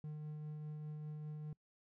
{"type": "tone with tremolo", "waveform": "triangle", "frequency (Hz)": 151.8, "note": "D#3", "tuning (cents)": -42, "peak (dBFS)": -40, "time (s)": [0.04, 1.53], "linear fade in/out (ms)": 2, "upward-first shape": "triangle", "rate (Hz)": 5, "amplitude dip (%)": 25, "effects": ["noise-tail reverb RT60 0.1 s tail -26 dB re dry"]}